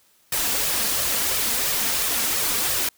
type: noise with flanger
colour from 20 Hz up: white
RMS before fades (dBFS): -23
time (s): 0.32-2.89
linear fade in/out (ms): 5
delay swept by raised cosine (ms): 1.6 to 4.4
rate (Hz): 2.9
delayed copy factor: +0.55
effects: white hiss -60 dBFS RMS until 2.97 s